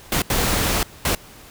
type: noise bursts at uneven times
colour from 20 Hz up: pink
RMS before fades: -20 dBFS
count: 3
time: 0.12-0.22 / 0.3-0.83 / 1.05-1.15 s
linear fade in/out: 2 ms
effects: pink hiss -44 dBFS RMS until 1.5 s